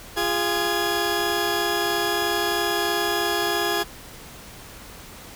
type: tone cluster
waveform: 20% pulse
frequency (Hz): 346 / 409.1 / 1677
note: F4 / G#4 / G#6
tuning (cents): -16 / -26 / +16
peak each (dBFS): -21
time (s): 0.16-3.84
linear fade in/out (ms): 20
effects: pink hiss -42 dBFS RMS until 5.35 s